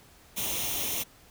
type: noise with comb filter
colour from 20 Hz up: white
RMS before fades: -31 dBFS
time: 0.36-1.04 s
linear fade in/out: 20 ms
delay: 0.32 ms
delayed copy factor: +0.65
effects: pink hiss -56 dBFS RMS until 1.3 s